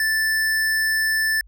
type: tone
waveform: square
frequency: 1760 Hz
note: A6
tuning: in tune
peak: -19 dBFS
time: 0-1.41 s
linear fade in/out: 2 ms
effects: added 49 Hz sine -45 dBFS peak until 1.47 s